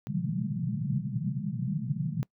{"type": "band-pass noise", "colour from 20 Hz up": "pink", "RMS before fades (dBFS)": -31, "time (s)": [0.07, 2.23], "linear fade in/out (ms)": 0, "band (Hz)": [120, 210], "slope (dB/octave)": 96, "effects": ["noise-tail reverb RT60 0.1 s tail -23 dB re dry"]}